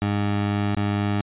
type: tone with dropouts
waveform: 20% pulse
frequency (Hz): 102.2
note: G#2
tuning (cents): -27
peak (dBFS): -16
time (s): 0.02-1.21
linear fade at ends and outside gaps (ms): 0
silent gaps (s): 0.748-0.767
effects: resampled to 8000 Hz